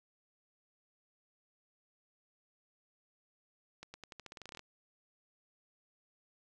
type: accelerating click train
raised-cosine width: 0.2 ms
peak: -30 dBFS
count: 15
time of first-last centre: 3.83-4.594 s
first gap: 110 ms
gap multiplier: 0.88
effects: none